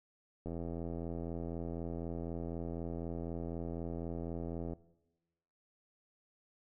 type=click train; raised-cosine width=2 ms; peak=-28 dBFS; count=360; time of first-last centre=0.46-4.734 s; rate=84 Hz; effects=noise-tail reverb RT60 1.0 s tail -19 dB re dry